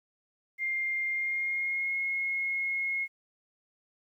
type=tone with pitch glide; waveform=sine; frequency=2110 to 2162 Hz; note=C7 to C#7; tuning=+14 to -44 cents; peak=-28 dBFS; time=0.58-3.08 s; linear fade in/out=50 ms; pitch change=+42 cents; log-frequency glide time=1.1-1.96 s; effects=11-bit